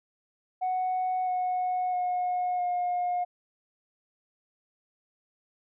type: tone with pitch steps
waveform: sine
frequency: 740 / 731.5 / 723.1 / 714.8 Hz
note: F#5 / F#5 / F#5 / F5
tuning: 0 / -20 / -40 / +40 cents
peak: -24 dBFS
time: 0.61-3.25 s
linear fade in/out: 20 ms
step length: 660 ms
effects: tanh soft clip ceiling -23 dBFS